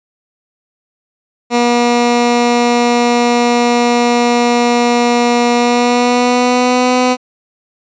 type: tone with pitch glide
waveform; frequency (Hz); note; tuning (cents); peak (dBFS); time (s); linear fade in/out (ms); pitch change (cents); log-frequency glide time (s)
15% pulse; 240 to 251.4; B3 to B3; -49 to +31; -3; 1.5-7.17; 50; +80; 5.54-6.97
effects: resampled to 16000 Hz